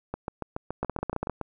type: two click trains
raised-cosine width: 1 ms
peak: -14 / -17 dBFS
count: 8 / 10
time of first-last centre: 0.83-1.297 / 0.14-1.413 s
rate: 15 / 7.07 Hz
effects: none